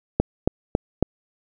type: click train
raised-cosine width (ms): 2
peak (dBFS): -3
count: 4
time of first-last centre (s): 0.2-1.026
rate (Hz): 3.63
effects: none